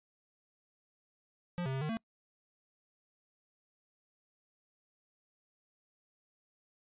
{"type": "tone with pitch steps", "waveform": "square", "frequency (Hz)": [176, 133, 133.9, 152.8, 226], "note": ["F3", "C3", "C3", "D#3", "A3"], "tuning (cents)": [14, 29, 40, -31, 47], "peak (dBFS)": -34, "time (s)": [1.58, 1.97], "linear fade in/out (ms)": 0, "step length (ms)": 78, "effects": ["noise-tail reverb RT60 0.1 s tail -26 dB re dry", "resampled to 8000 Hz"]}